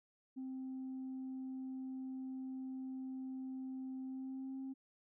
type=tone with pitch glide; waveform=sine; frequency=261.6 to 266.3 Hz; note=C4 to C4; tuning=0 to +31 cents; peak=-40 dBFS; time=0.36-4.74 s; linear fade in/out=20 ms; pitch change=+31 cents; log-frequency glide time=4.04-4.58 s; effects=tanh soft clip ceiling -39 dBFS